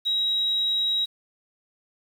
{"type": "tone", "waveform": "sine", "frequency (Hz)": 3835, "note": "A#7", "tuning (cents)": 48, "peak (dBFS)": -21, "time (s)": [0.05, 1.06], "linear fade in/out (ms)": 20, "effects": ["8-bit"]}